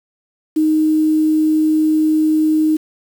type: tone with quantisation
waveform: sine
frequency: 311.1 Hz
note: D#4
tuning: in tune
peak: -11 dBFS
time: 0.56-2.77 s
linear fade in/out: 10 ms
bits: 6
effects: none